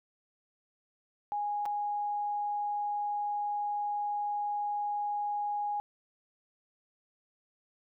sine tone with dropouts, 826 Hz, G#5, 10 cents flat, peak -30 dBFS, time 1.32-5.8 s, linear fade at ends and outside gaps 0 ms, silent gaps 1.655-1.66 s, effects none

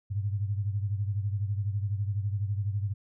sine beating tone pair, 99.6 / 111.6 Hz, G2 / A2, +28 / +25 cents, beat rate 12 Hz, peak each -28 / -34 dBFS, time 0.1-2.94 s, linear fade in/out 20 ms, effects none

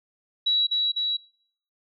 sine tone with echo, 3901 Hz, B7, 22 cents flat, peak -19 dBFS, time 0.46-0.67 s, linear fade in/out 10 ms, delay 250 ms, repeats 2, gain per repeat -2 dB, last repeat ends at 1.17 s, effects noise-tail reverb RT60 0.6 s tail -25 dB re dry

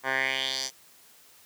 10% pulse tone with band-pass filter sweep, 132.9 Hz, C3, 27 cents sharp, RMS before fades -29 dBFS, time 0.03-0.71 s, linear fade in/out 50 ms, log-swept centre 1300 to 6100 Hz, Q 3.4, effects white hiss -56 dBFS RMS until 1.45 s + high-pass 80 Hz 12 dB/octave

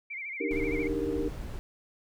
sine tone with vibrato, 2217 Hz, C#7, in tune, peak -35 dBFS, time 0.1-0.88 s, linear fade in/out 10 ms, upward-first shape sine, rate 13 Hz, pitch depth 110 cents each way
sine chord, Eb major seventh, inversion third, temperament equal, 293.7 / 311.1 / 392 / 466.2 Hz, D4 / Eb4 / G4 / Bb4, 0 / 0 / 0 / 0 cents, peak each -34 / -34 / -34 / -33 dBFS, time 0.4-1.29 s, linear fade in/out 10 ms
brown noise, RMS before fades -37 dBFS, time 0.51-1.59 s, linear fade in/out 0 ms
effects none

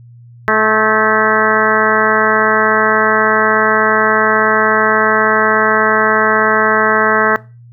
harmonic tone with a mistuned harmonic, 216.5 Hz, A3, 28 cents flat, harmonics 1 / 2 / 3 / 4 / 5 / 6 / 7 / 8 / 9, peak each -21 / -17 / -19 / -21 / -17 / -17 / -17 / -18 / -20 dBFS, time 0.48-7.36 s, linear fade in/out 0 ms, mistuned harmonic 7, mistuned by +40 cents, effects noise-tail reverb RT60 0.3 s tail -20 dB re dry + added 119 Hz sine -36 dBFS peak until 7.72 s

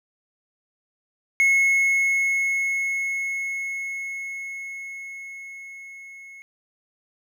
triangle tone with level ramp, 2180 Hz, C#7, 29 cents flat, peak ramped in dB -13 to -39 dBFS, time 1.4-6.42 s, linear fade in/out 0 ms, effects none

